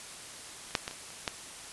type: clicks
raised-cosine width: 0.2 ms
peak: -30 / -8 / -17 / -25 / -29 / -12 dBFS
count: 6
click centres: 0.708 / 0.752 / 0.879 / 0.911 / 1.104 / 1.278 s
effects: white hiss -45 dBFS RMS until 1.72 s + resampled to 24000 Hz